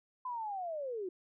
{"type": "linear sweep", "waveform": "sine", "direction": "down", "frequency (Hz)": [1025, 349.2], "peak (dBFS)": -36, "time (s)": [0.25, 1.09], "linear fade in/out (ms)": 5, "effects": []}